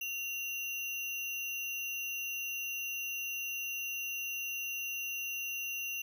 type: tone with sample-and-hold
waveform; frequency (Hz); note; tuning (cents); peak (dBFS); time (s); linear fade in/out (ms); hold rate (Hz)
sine; 2767; F7; -17; -35; 0.01-6.02; 5; 8820
effects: none